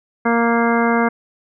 harmonic tone, 233.1 Hz, A#3, in tune, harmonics 1 / 2 / 3 / 4 / 5 / 6 / 7 / 9, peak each -17 / -20 / -22 / -23 / -24 / -25 / -25 / -27 dBFS, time 0.25-1.09 s, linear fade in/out 10 ms, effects none

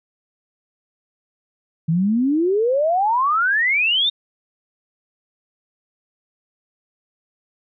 sine exponential sweep, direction up, 155.56 to 3722 Hz, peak -15 dBFS, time 1.88-4.1 s, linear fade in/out 10 ms, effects none

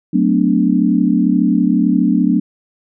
sine chord, B minor seventh, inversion second, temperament equal with one note detuned, 185 / 220 / 251.7 / 293.7 Hz, F#3 / A3 / B3 / D4, 0 / 0 / +33 / 0 cents, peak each -16 dBFS, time 0.13-2.4 s, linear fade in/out 10 ms, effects none

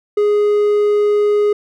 triangle tone, 415.3 Hz, G#4, in tune, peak -9 dBFS, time 0.17-1.53 s, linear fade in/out 5 ms, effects none

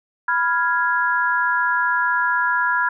sine chord, F diminished, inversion second, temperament equal, 987.8 / 1396.9 / 1661.2 Hz, Cb6 / F6 / Ab6, 0 / 0 / 0 cents, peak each -21 dBFS, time 0.28-2.89 s, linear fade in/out 5 ms, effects none

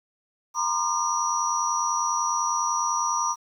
sine tone cluster, 942 / 1032 / 1206 / 5820 Hz, A#5 / C6 / D6 / F#8, +18 / -24 / +46 / -29 cents, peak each -28 dBFS, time 0.54-3.36 s, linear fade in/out 50 ms, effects 9-bit

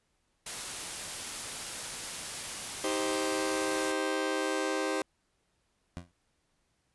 white noise, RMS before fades -38 dBFS, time 0.46-3.92 s, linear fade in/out 5 ms
sawtooth chord, C minor, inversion first, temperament just, 314 / 392.4 / 523.3 Hz, Eb4 / G4 / C5, +16 / +2 / 0 cents, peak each -30 dBFS, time 2.84-5.02 s, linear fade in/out 2 ms
20% pulse tone with exponential decay, 87.31 Hz, F2, in tune, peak -30 dBFS, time 5.97-6.12 s, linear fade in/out 0 ms, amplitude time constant 31 ms
effects pink hiss -75 dBFS RMS until 6.94 s + resampled to 24000 Hz

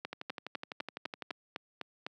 two click trains, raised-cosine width 0.3 ms, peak -23 / -21 dBFS, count 15 / 9, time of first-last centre 0.13-1.306 / 0.05-2.065 s, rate 11.9 / 3.97 Hz, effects high-pass 200 Hz 12 dB/octave

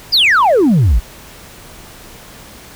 sine exponential sweep, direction down, 5140 to 46.25 Hz, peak -5 dBFS, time 0.12-1 s, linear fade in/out 20 ms, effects tanh soft clip ceiling -6 dBFS + pink hiss -37 dBFS RMS until 2.75 s

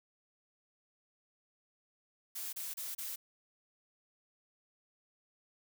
blue noise bursts, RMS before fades -41 dBFS, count 4, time 2.35-3.16 s, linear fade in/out 10 ms, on 180 ms, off 30 ms, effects none

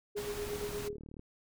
sine tone with tremolo, 413.4 Hz, G#4, 8 cents flat, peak -34 dBFS, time 0.15-0.97 s, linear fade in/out 10 ms, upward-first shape sine, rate 8.5 Hz, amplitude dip 70%
pink noise, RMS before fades -43 dBFS, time 0.16-0.89 s, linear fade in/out 20 ms
click train, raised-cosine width 3 ms, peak -35 dBFS, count 28, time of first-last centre 0.48-1.194 s, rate 37.8 Hz
effects none

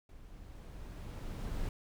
brown noise with level ramp, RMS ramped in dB -54 to -36 dBFS, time 0.09-1.69 s, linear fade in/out 2 ms, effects none

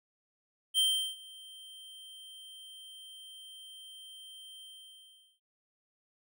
square tone with ADSR envelope, 3136 Hz, G7, in tune, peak -24 dBFS, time 0.74-5.4 s, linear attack 44 ms, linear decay 370 ms, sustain -24 dB, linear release 780 ms, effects none

